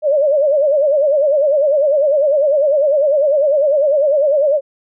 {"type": "tone with vibrato", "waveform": "sine", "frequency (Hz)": 580, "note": "D5", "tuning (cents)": -22, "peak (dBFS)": -10, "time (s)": [0.02, 4.61], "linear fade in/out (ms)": 50, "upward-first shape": "sine", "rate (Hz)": 10, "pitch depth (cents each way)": 120, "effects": []}